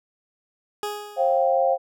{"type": "tone with exponential decay", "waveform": "20% pulse", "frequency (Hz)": 415.3, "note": "G#4", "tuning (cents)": 0, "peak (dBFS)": -20, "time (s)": [0.83, 1.62], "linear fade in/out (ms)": 1, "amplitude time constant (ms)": 170}
{"type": "chord", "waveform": "sine", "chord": "C suspended fourth", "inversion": "none", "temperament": "equal with one note detuned", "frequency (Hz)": [533.9, 698.5, 784], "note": ["C5", "F5", "G5"], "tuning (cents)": [35, 0, 0], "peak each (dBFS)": [-20, -22, -24], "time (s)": [1.16, 1.78], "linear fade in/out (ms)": 50}
{"effects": []}